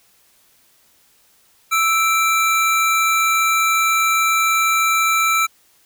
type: tone pair together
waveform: square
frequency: 1317.5 / 2349 Hz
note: E6 / D7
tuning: -1 / 0 cents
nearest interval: minor seventh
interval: 1001 cents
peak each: -17 / -19 dBFS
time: 1.71-5.47 s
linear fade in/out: 20 ms
effects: white hiss -56 dBFS RMS until 5.85 s